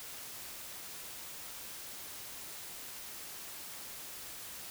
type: silence
effects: white hiss -46 dBFS RMS until 4.7 s